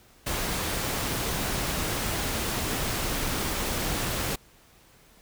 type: noise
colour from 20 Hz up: pink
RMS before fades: -29 dBFS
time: 0.26-4.36 s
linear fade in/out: 10 ms
effects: pink hiss -57 dBFS RMS until 5.21 s